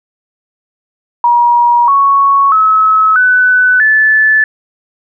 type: tone with pitch steps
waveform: sine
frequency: 955 / 1109.8 / 1289.6 / 1498.6 / 1741.4 Hz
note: A#5 / C#6 / E6 / F#6 / A6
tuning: +42 / +2 / -38 / +22 / -18 cents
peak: -5 dBFS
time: 1.24-4.44 s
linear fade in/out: 2 ms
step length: 640 ms
effects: none